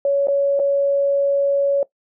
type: tone with dropouts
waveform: sine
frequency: 560 Hz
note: C#5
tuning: 18 cents sharp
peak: -14 dBFS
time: 0.05-1.83 s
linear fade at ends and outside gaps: 2 ms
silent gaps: 0.272-0.283 / 0.593-0.598 s
effects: noise-tail reverb RT60 0.1 s tail -18 dB re dry